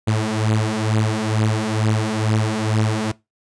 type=beating tone pair; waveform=sawtooth; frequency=107.7 / 109.9 Hz; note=A2 / A2; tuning=-37 / -2 cents; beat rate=2.2 Hz; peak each=-17 / -16 dBFS; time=0.07-3.12 s; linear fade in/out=10 ms; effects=noise-tail reverb RT60 0.2 s tail -20 dB re dry + resampled to 22050 Hz